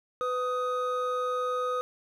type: tone pair together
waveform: triangle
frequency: 501.1 / 1250 Hz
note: B4 / D#6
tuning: +25 / +8 cents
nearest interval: octave + major third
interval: 1583 cents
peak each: -28 dBFS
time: 0.21-1.81 s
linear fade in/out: 0 ms
effects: none